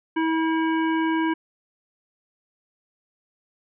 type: harmonic tone with a mistuned harmonic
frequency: 322.7 Hz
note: E4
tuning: 37 cents flat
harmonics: 1 / 3 / 5 / 7 / 9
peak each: -21 / -27 / -31 / -36 / -40 dBFS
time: 0.16-1.34 s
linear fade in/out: 10 ms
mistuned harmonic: 9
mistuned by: +17 cents
effects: none